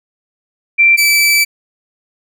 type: tone pair in turn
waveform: sine / sawtooth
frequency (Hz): 2352 / 2316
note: D7 / D7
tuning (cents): +2 / -25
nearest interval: unison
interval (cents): 27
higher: first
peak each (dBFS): -5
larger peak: neither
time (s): 0.78-0.97 / 0.97-1.45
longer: second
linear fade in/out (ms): 20
effects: none